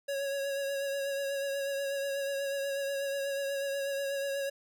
square tone with vibrato, 554.4 Hz, C#5, in tune, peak -32 dBFS, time 0.08-4.5 s, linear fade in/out 10 ms, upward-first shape triangle, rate 8.2 Hz, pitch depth 29 cents each way, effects none

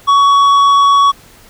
sine tone with tanh clipping, 1123 Hz, C#6, 22 cents sharp, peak -7 dBFS, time 0.07-1.12 s, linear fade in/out 20 ms, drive 8 dB, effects pink hiss -42 dBFS RMS until 1.49 s

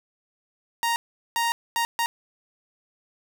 sawtooth tone bursts at uneven times, 932.3 Hz, A#5, in tune, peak -18 dBFS, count 4, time 0.83-0.96 / 1.36-1.52 / 1.76-1.85 / 1.99-2.06 s, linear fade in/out 0 ms, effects none

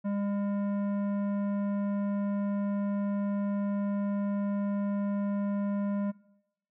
sine tone with tanh clipping, 201.8 Hz, G#3, 49 cents flat, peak -30 dBFS, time 0.04-6.12 s, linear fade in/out 20 ms, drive 13 dB, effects noise-tail reverb RT60 0.9 s tail -22 dB re dry

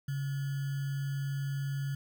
sine tone with sample-and-hold, 138.59 Hz, C#3, in tune, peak -31 dBFS, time 0.08-1.95 s, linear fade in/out 5 ms, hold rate 1575 Hz, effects none

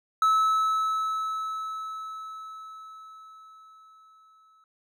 triangle tone with exponential decay, 1300 Hz, E6, 24 cents flat, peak -16 dBFS, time 0.22-4.64 s, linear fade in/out 2 ms, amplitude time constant 960 ms, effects none

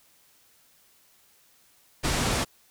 pink low-pass noise, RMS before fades -26 dBFS, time 2.03-2.45 s, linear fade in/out 20 ms, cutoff 10000 Hz, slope 24 dB/octave, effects white hiss -61 dBFS RMS until 2.7 s

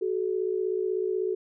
sine tone pair together, 373.8 / 430 Hz, F#4 / A4, +18 / -40 cents, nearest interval major second, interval 242 cents, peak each -27 / -29 dBFS, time 0.01-1.35 s, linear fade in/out 10 ms, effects none

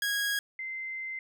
sawtooth / sine tone pair in turn, 1647 / 2075 Hz, G#6 / C7, -15 / -15 cents, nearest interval major third, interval 400 cents, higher second, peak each -24 / -34 dBFS, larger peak first, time 0.02-0.39 / 0.59-1.19 s, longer second, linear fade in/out 2 ms, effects none

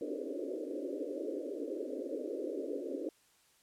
pink band-pass noise, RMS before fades -39 dBFS, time 0.01-3.09 s, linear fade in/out 2 ms, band 270 to 580 Hz, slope 96 dB/octave, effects white hiss -68 dBFS RMS until 3.62 s + low-pass 11000 Hz 12 dB/octave

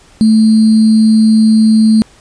sine tone with sample-and-hold, 219.7 Hz, A3, 2 cents flat, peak -4 dBFS, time 0.21-2.02 s, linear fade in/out 0 ms, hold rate 4410 Hz, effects pink hiss -44 dBFS RMS until 2.2 s + resampled to 22050 Hz

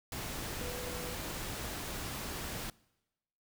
sine tone in noise, 493.4 Hz, B4, 2 cents flat, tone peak -43 dBFS, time 0.61-1.14 s, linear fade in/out 2 ms, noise pink, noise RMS -40 dBFS, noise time 0.12-2.7 s, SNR -6 dB, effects noise-tail reverb RT60 1.0 s tail -24 dB re dry

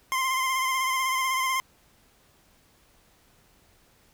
25% pulse tone with vibrato, 1046.5 Hz, C6, in tune, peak -20 dBFS, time 0.12-1.6 s, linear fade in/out 0 ms, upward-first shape sine, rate 16 Hz, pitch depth 31 cents each way, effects pink hiss -61 dBFS RMS until 4.13 s

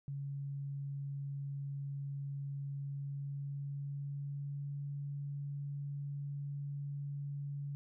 sine tone with pitch glide, 140 to 142.12 Hz, C#3 to C#3, +18 to +44 cents, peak -38 dBFS, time 0.08-7.75 s, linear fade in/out 0 ms, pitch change +26 cents, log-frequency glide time 2.8-4.8 s, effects none

